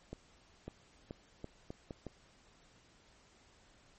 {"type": "accelerating click train", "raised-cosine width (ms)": 2, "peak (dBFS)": -29, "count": 7, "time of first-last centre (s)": [0.13, 2.067], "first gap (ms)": 550, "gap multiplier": 0.78, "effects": ["pink hiss -65 dBFS RMS until 3.98 s", "MP3 32 kbps"]}